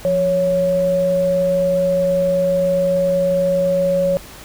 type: tone pair together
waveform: sine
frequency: 174.61 / 555.2 Hz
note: F3 / C#5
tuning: 0 / +3 cents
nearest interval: octave + minor sixth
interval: 2003 cents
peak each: -23 / -14 dBFS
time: 0.05-4.17 s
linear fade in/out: 0 ms
effects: added 50 Hz sine -42 dBFS peak until 4.44 s + pink hiss -38 dBFS RMS until 4.44 s